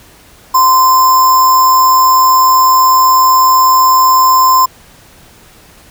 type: tone with sample-and-hold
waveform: sine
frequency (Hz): 1032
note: C6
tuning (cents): -24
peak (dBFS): -4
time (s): 0.54-4.66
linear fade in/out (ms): 10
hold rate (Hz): 6300
effects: pink hiss -41 dBFS RMS until 5.9 s